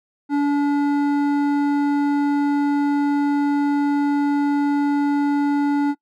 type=tone with hard clipping; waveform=triangle; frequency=287.1 Hz; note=D4; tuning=39 cents flat; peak=-18 dBFS; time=0.29-5.95 s; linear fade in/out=50 ms; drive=14 dB; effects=noise-tail reverb RT60 0.1 s tail -24 dB re dry